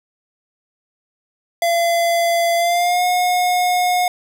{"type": "tone with pitch glide", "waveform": "square", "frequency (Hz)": [681, 721.5], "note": ["F5", "F#5"], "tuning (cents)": [-44, -44], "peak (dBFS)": -15, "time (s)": [1.62, 4.08], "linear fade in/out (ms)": 2, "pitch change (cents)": 100, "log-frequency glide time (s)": [2.56, 3.04], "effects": []}